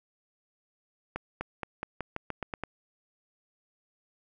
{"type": "accelerating click train", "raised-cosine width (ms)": 0.5, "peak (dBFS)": -18, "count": 10, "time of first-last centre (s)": [1.16, 2.636], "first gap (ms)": 250, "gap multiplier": 0.89, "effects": []}